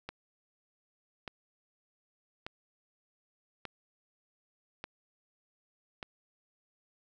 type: click train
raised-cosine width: 0.3 ms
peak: -23 dBFS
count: 6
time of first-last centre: 0.09-6.028 s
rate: 0.842 Hz
effects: none